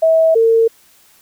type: tone pair in turn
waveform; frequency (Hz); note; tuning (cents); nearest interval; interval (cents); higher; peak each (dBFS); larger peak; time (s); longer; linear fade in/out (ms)
sine; 647 / 453.9; E5 / A#4; -32 / -46; tritone; 614; first; -8; neither; 0.02-0.35 / 0.35-0.68; neither; 10
effects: white hiss -50 dBFS RMS until 1.21 s